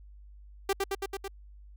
sawtooth tone with echo, 392 Hz, G4, in tune, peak -21 dBFS, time 0.69-0.73 s, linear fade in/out 5 ms, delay 110 ms, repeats 5, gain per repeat -2 dB, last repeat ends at 1.28 s, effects added 50 Hz sine -48 dBFS peak until 1.76 s

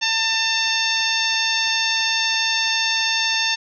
harmonic tone with a mistuned harmonic, 897 Hz, A5, 33 cents sharp, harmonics 1 / 2 / 3 / 4 / 5 / 6 / 7, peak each -29 / -25 / -24 / -24 / -27 / -25 / -30 dBFS, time 0.01-3.56 s, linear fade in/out 20 ms, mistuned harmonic 7, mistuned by +27 cents, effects none

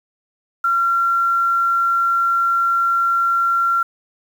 sine tone with quantisation, 1370 Hz, F6, 34 cents flat, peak -14 dBFS, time 0.64-3.83 s, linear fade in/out 5 ms, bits 7, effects none

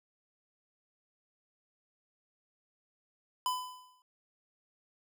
square tone with exponential decay, 1005 Hz, B5, 30 cents sharp, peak -28 dBFS, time 3.46-4.02 s, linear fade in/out 1 ms, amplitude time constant 120 ms, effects none

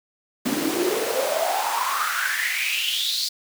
pink noise with high-pass filter sweep, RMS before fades -24 dBFS, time 0.45-3.29 s, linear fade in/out 10 ms, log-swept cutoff 240 to 4600 Hz, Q 7.6, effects none

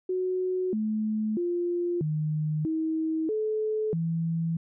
sine tone with pitch steps, 369 / 215.8 / 349.3 / 153.4 / 318.8 / 432.1 / 165 Hz, F#4 / A3 / F4 / D#3 / D#4 / A4 / E3, -5 / -33 / 0 / -24 / +42 / -31 / +2 cents, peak -25 dBFS, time 0.09-4.57 s, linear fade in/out 5 ms, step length 640 ms, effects none

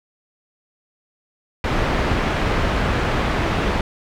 pink low-pass noise, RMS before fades -20 dBFS, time 1.64-3.81 s, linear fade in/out 2 ms, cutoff 2400 Hz, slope 12 dB/octave, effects none

